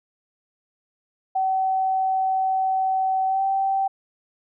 sine tone with pitch glide, 761 to 776.1 Hz, F#5 to G5, +48 to -18 cents, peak -19 dBFS, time 1.35-3.88 s, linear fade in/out 10 ms, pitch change +34 cents, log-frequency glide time 3.27-3.42 s, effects none

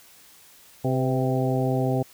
harmonic tone with a mistuned harmonic, 130.81 Hz, C3, in tune, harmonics 1 / 2 / 3 / 4 / 5 / 6, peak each -24 / -27 / -29 / -30 / -31 / -32 dBFS, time 0.84-2.03 s, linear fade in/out 10 ms, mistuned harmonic 4, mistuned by -46 cents, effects white hiss -52 dBFS RMS until 2.13 s

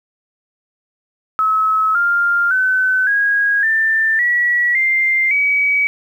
sine tone with pitch steps, 1290 / 1398.7 / 1516.5 / 1644.2 / 1782.7 / 1932.8 / 2096 / 2272 Hz, E6 / F6 / F#6 / G#6 / A6 / B6 / C7 / C#7, -38 / +2 / +42 / -18 / +22 / -38 / +2 / +42 cents, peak -12 dBFS, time 1.39-5.87 s, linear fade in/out 0 ms, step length 560 ms, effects 8-bit

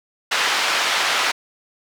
pink band-pass noise, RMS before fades -20 dBFS, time 0.31-1.32 s, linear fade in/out 10 ms, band 1000 to 4600 Hz, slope 12 dB/octave, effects none

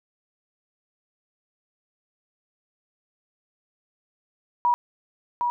sine tone with echo, 964 Hz, B5, 42 cents flat, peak -17 dBFS, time 4.65-4.74 s, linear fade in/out 0 ms, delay 760 ms, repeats 1, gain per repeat -4 dB, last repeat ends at 5.5 s, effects none

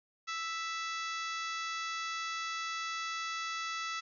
harmonic tone with a mistuned harmonic, 659 Hz, E5, 1 cent flat, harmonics 2 / 3 / 4 / 5 / 6 / 7 / 8 / 9 / 10, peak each -38 / -42 / -44 / -46 / -48 / -49 / -50 / -51 / -52 dBFS, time 0.27-4.01 s, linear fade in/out 20 ms, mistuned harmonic 5, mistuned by +45 cents, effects none

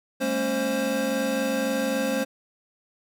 square tone cluster, 203.2 / 227 / 273.9 / 528 Hz, G#3 / A#3 / C#4 / C5, -38 / -46 / -21 / +16 cents, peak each -34 / -31 / -30 / -27 dBFS, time 0.2-2.25 s, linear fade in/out 20 ms, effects none

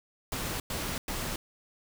pink noise bursts, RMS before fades -34 dBFS, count 3, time 0.32-1.36 s, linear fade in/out 2 ms, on 280 ms, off 100 ms, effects none

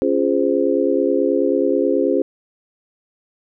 sine chord, Db major seventh, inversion none, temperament just, 277.2 / 346.5 / 415.8 / 519.7 Hz, Db4 / F4 / Ab4 / C5, 0 / -14 / +2 / -12 cents, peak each -20 dBFS, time 0.02-2.22 s, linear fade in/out 0 ms, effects none

